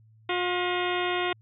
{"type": "harmonic tone with a mistuned harmonic", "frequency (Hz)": 357.8, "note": "F4", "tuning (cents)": 42, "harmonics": [1, 2, 3, 4, 5, 6, 7, 8, 9, 10], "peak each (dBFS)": [-29, -32, -34, -35, -36, -37, -37, -38, -39, -39], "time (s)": [0.29, 1.33], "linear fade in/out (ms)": 5, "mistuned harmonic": 5, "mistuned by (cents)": 110, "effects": ["added 110 Hz sine -54 dBFS peak until 1.41 s"]}